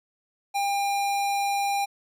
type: tone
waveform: square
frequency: 801 Hz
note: G5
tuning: 37 cents sharp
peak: -24 dBFS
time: 0.54-1.86 s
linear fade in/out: 20 ms
effects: resampled to 32000 Hz